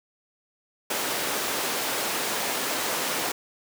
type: high-pass noise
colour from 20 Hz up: pink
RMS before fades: -28 dBFS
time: 0.9-3.32 s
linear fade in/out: 5 ms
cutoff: 360 Hz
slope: 12 dB/octave
effects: none